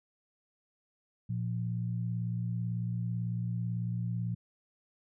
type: tone pair together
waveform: sine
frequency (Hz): 116.54 / 174.61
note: A#2 / F3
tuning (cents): 0 / 0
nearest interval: perfect fifth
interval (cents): 700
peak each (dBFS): -32 / -36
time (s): 1.29-4.35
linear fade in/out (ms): 10
effects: none